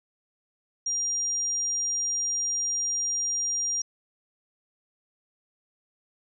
sine tone, 5700 Hz, F8, 34 cents sharp, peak -25 dBFS, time 0.86-3.82 s, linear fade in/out 5 ms, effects none

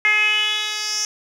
10% pulse tone with band-pass filter sweep, 423.8 Hz, G#4, 35 cents sharp, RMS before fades -20 dBFS, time 0.05-1.05 s, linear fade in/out 0 ms, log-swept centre 2100 to 5800 Hz, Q 5.8, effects none

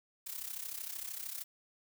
blue noise with amplitude modulation, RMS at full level -39 dBFS, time 0.26-1.44 s, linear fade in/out 10 ms, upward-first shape sine, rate 33.1 Hz, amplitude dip 75%, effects none

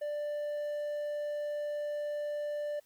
triangle tone, 590 Hz, D5, 8 cents sharp, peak -31 dBFS, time 0.01-2.8 s, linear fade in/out 10 ms, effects white hiss -68 dBFS RMS until 2.85 s + Opus 32 kbps

